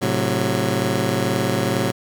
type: chord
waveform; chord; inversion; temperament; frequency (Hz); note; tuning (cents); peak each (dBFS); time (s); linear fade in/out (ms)
15% pulse; F# diminished; first; just; 111 / 133.2 / 185; A2 / C3 / F#3; +16 / +31 / 0; -17; 0.01-1.92; 20
effects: none